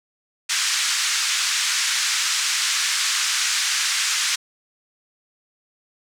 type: band-pass noise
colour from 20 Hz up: white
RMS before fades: -22 dBFS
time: 0.49-4.36 s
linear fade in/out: 10 ms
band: 1300 to 7400 Hz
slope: 24 dB/octave
effects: none